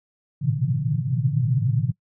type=band-pass noise; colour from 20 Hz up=pink; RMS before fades=-22 dBFS; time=0.41-1.92 s; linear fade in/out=20 ms; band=110 to 160 Hz; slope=96 dB/octave; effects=noise-tail reverb RT60 0.1 s tail -23 dB re dry